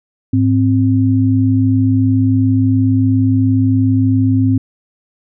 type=tone pair together; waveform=sine; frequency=105.4 / 262.5 Hz; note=G#2 / C4; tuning=+26 / +6 cents; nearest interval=octave + major third; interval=1580 cents; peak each=-12 dBFS; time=0.33-4.58 s; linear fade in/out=5 ms; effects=none